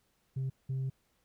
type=tone bursts at uneven times; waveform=sine; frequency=132.5 Hz; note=C3; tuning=22 cents sharp; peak=-29 dBFS; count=2; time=0.36-0.5 / 0.69-0.9 s; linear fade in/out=10 ms; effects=tanh soft clip ceiling -30 dBFS + pink hiss -74 dBFS RMS until 1.24 s